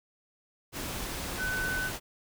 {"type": "tone in noise", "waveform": "sine", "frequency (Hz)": 1507, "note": "F#6", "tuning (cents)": 31, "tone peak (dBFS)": -30, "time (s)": [1.37, 1.91], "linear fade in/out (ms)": 50, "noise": "pink", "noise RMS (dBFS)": -36, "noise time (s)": [0.72, 2], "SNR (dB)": 3, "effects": []}